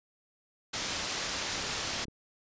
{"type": "low-pass noise", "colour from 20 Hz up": "white", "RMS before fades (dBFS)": -35, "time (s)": [0.73, 2.05], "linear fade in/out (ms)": 10, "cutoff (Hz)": 6700, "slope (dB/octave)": 24}
{"type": "click train", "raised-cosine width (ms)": 3, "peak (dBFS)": -35, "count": 18, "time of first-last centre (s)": [1.58, 2.083], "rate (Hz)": 33.8}
{"effects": ["resampled to 16000 Hz"]}